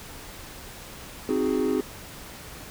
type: chord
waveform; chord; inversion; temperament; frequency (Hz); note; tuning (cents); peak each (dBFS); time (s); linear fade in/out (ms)
triangle; Ab dominant seventh; first; equal; 261.6 / 311.1 / 370 / 415.3; C4 / Eb4 / Gb4 / Ab4; 0 / 0 / 0 / 0; -25 / -27 / -26 / -25; 1.29-1.81; 2
effects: pink hiss -42 dBFS RMS until 2.7 s